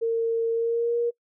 sine tone with pitch glide, 457.6 to 472.6 Hz, A#4 to A#4, -32 to +24 cents, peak -21 dBFS, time 0.01-1.11 s, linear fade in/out 20 ms, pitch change +56 cents, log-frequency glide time 0.52-0.97 s, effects noise-tail reverb RT60 0.1 s tail -23 dB re dry

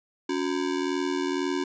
square ring-modulated tone, 322.9 Hz, E4, 36 cents flat, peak -23 dBFS, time 0.29-1.64 s, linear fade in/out 5 ms, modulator 41 Hz, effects resampled to 16000 Hz

